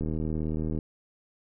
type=click train; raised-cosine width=3 ms; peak=-19 dBFS; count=62; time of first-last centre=0.01-0.788 s; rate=78.4 Hz; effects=none